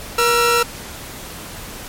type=tone pair together; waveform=sawtooth; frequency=475.5 / 1345 Hz; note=A#4 / E6; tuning=+34 / +34 cents; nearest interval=octave + tritone; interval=1800 cents; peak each=-12 dBFS; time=0.18-0.63 s; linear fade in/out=5 ms; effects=pink hiss -33 dBFS RMS until 1.88 s + MP3 64 kbps